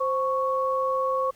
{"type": "tone pair together", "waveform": "sine", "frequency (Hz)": [523.3, 1108.8], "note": ["C5", "C#6"], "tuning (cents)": [0, 0], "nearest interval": "octave + minor second", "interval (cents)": 1300, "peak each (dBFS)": -25, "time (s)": [0, 1.31], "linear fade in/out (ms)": 10, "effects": ["pink hiss -57 dBFS RMS until 1.35 s"]}